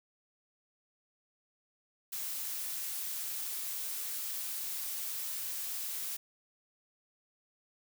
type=noise; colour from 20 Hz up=blue; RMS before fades=-38 dBFS; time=2.12-6.17 s; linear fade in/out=10 ms; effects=none